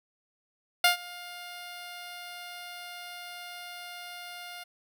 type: tone with ADSR envelope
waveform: 10% pulse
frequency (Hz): 707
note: F5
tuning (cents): +21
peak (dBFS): -9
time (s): 0.84-4.64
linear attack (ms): 4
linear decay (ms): 120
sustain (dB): -23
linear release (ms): 11
effects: none